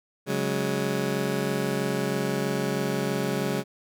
20% pulse chord, C# suspended fourth, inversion none, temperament just, 138.59 / 184.79 / 207.9 Hz, C#3 / F#3 / G#3, 0 / -2 / +2 cents, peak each -25 dBFS, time 0.26-3.64 s, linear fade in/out 50 ms, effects none

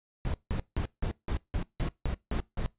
brown noise bursts, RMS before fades -30 dBFS, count 10, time 0.25-2.66 s, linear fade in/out 0 ms, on 88 ms, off 170 ms, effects noise-tail reverb RT60 0.2 s tail -22 dB re dry + resampled to 8000 Hz

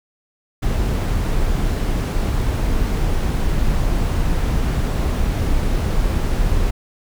brown noise, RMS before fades -18 dBFS, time 0.62-6.71 s, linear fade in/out 10 ms, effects none

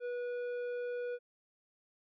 sine tone with tanh clipping, 487.4 Hz, B4, 23 cents flat, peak -37 dBFS, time 0-1.19 s, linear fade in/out 50 ms, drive 9 dB, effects none

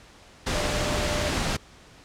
sine tone in noise, 597 Hz, D5, 28 cents sharp, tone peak -31 dBFS, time 0.54-1.3 s, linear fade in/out 10 ms, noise pink, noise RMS -26 dBFS, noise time 0.46-1.57 s, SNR -8 dB, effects pink hiss -51 dBFS RMS until 2.04 s + low-pass 7000 Hz 12 dB/octave

